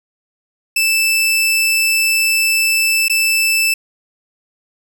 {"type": "tone with dropouts", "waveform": "sawtooth", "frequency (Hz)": 2641, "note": "E7", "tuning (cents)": 3, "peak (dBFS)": -9, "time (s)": [0.76, 3.74], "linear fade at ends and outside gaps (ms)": 5, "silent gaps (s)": [3.083, 3.097], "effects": []}